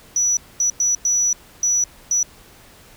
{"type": "tone bursts at uneven times", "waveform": "sine", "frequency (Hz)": 5900, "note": "F#8", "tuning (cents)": -6, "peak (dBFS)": -14, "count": 6, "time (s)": [[0.16, 0.37], [0.6, 0.7], [0.8, 0.95], [1.05, 1.33], [1.63, 1.84], [2.11, 2.23]], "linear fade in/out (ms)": 2, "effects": ["tanh soft clip ceiling -11 dBFS", "pink hiss -47 dBFS RMS until 2.96 s"]}